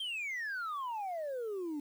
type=exponential sweep; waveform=sine; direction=down; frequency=3230 to 282.6 Hz; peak=-33 dBFS; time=0-1.8 s; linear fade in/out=5 ms; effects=tanh soft clip ceiling -34 dBFS + 10-bit